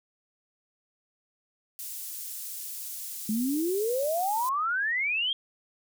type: high-pass noise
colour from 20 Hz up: pink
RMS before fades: -38 dBFS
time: 1.79-4.49 s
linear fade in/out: 0 ms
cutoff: 9300 Hz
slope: 12 dB/octave
type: exponential sweep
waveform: sine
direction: up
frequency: 207.7 to 3276 Hz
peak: -25 dBFS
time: 3.29-5.33 s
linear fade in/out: 2 ms
effects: none